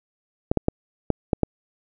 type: clicks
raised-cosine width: 2 ms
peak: -5 dBFS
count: 6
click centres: 0.515 / 0.573 / 0.684 / 1.103 / 1.332 / 1.433 s
effects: none